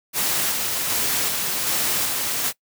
white noise with tremolo, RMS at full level -22 dBFS, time 0.13-2.53 s, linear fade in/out 50 ms, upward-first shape square, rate 1.3 Hz, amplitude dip 25%, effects noise-tail reverb RT60 0.1 s tail -22 dB re dry + high-pass 80 Hz 12 dB/octave

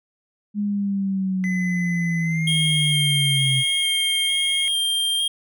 sine linear sweep, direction down, 207.7 to 130.81 Hz, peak -20 dBFS, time 0.54-3.64 s, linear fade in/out 50 ms
triangle tone with pitch glide, 2022 to 2167 Hz, B6 to C#7, +40 to -40 cents, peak -25 dBFS, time 1.44-4.68 s, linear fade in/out 0 ms, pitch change +120 cents, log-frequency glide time 2.2-2.52 s
square tone with vibrato, 3207 Hz, G7, 39 cents sharp, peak -20 dBFS, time 2.47-5.28 s, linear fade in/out 5 ms, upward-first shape square, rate 1.1 Hz, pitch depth 11 cents each way
effects none

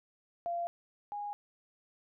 sine tone pair in turn, 689 / 822.8 Hz, F5 / G#5, -24 / -16 cents, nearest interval minor third, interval 308 cents, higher second, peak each -32 / -36 dBFS, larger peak first, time 0.46-0.67 / 1.12-1.33 s, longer neither, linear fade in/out 0 ms, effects none

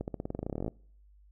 accelerating click train, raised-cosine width 2 ms, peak -21 dBFS, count 19, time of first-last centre 0.01-0.68 s, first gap 69 ms, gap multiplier 0.92, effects noise-tail reverb RT60 0.6 s tail -25 dB re dry + added 50 Hz sine -56 dBFS peak until 1.31 s

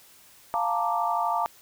sine chord, Bb major seventh, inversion second, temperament equal, 698.5 / 880 / 932.3 / 1174.7 Hz, F5 / A5 / Bb5 / D6, 0 / 0 / 0 / 0 cents, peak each -28 / -29 / -29 / -29 dBFS, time 0.54-1.46 s, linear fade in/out 0 ms, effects white hiss -54 dBFS RMS until 1.61 s

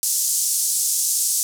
pink band-pass noise, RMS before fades -21 dBFS, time 0.03-1.43 s, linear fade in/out 0 ms, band 6200 to 12000 Hz, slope 24 dB/octave, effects none

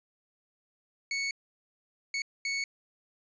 sawtooth tone bursts at uneven times, 2217 Hz, C#7, in tune, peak -26 dBFS, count 3, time 1.11-1.31 / 2.14-2.22 / 2.45-2.64 s, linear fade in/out 2 ms, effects resampled to 16000 Hz

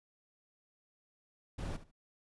brown noise with echo, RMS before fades -38 dBFS, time 1.58-1.77 s, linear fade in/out 10 ms, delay 72 ms, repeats 2, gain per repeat -14 dB, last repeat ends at 1.914 s, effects resampled to 24000 Hz

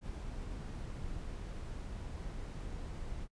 brown noise, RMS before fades -42 dBFS, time 0.01-3.28 s, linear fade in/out 50 ms, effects noise-tail reverb RT60 0.1 s tail -26 dB re dry + resampled to 22050 Hz

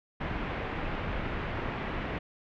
pink low-pass noise, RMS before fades -34 dBFS, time 0.2-2.19 s, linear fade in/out 10 ms, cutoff 2600 Hz, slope 24 dB/octave, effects none

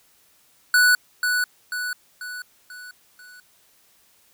square tone with echo, 1480 Hz, F#6, in tune, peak -14 dBFS, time 0.74-0.95 s, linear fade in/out 2 ms, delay 490 ms, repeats 5, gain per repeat -6 dB, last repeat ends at 3.4 s, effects white hiss -59 dBFS RMS until 4.33 s

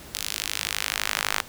sawtooth tone with high-pass filter sweep, 51.91 Hz, G#1, in tune, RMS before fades -29 dBFS, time 0.14-1.42 s, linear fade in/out 5 ms, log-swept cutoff 3900 to 1300 Hz, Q 0.93, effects pink hiss -44 dBFS RMS until 1.48 s

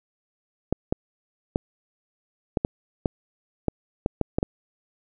clicks, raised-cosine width 2 ms, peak -8 dBFS, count 11, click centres 0.726 / 0.925 / 1.559 / 2.572 / 2.649 / 3.058 / 3.683 / 4.061 / 4.213 / 4.385 / 4.429 s, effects none

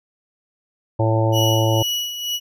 harmonic tone, 111.4 Hz, A2, 22 cents sharp, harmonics 1 / 3 / 4 / 5 / 6 / 7 / 8, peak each -17 / -23 / -30 / -22 / -30 / -30 / -26 dBFS, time 0.99-1.83 s, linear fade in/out 10 ms
35% pulse tone with tremolo, 2930 Hz, F#7, 18 cents flat, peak -18 dBFS, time 1.32-2.4 s, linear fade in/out 50 ms, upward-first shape sine, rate 2.1 Hz, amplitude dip 60%
effects none

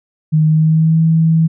sine tone with pitch glide, 155.56 to 161.98 Hz, D#3 to E3, 0 to -30 cents, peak -8 dBFS, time 0.32-1.48 s, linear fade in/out 20 ms, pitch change +70 cents, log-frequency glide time 0.46-1 s, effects none

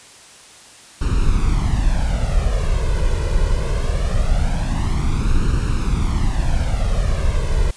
brown noise with flanger, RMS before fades -17 dBFS, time 1.01-7.71 s, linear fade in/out 5 ms, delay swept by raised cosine 0.73 to 2.03 ms, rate 0.22 Hz, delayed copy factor +0.75, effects white hiss -43 dBFS RMS until 7.76 s + resampled to 22050 Hz

